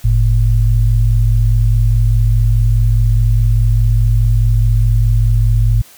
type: tone pair together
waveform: sine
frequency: 46.97 / 111.8 Hz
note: F#1 / A2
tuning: +27 / +28 cents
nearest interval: octave + minor third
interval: 1501 cents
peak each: -11 dBFS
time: 0.04-5.82 s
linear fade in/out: 10 ms
effects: white hiss -42 dBFS RMS until 5.97 s